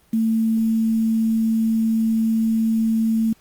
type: tone with quantisation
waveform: sine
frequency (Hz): 223.7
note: A3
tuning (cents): +29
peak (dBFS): -16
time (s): 0.13-3.33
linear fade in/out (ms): 5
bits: 7
effects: pink hiss -57 dBFS RMS until 3.4 s + Opus 24 kbps